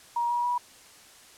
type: tone with pitch steps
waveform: sine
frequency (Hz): 948 / 960.1 / 972.4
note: A#5 / B5 / B5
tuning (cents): +29 / -49 / -27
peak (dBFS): -24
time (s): 0.16-0.58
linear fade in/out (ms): 5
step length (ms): 140
effects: white hiss -52 dBFS RMS until 1.37 s + low-pass 10000 Hz 12 dB/octave